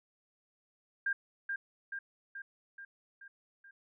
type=tone with echo; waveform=sine; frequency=1600 Hz; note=G6; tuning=35 cents sharp; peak=-29 dBFS; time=1.06-1.13 s; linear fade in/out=5 ms; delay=430 ms; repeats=6; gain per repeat=-4 dB; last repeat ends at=3.71 s; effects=none